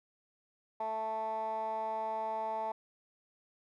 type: tone with band-pass filter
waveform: 15% pulse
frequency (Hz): 220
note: A3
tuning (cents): 0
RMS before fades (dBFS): -36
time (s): 0.8-2.72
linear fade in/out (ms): 5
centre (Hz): 810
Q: 8.6
effects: none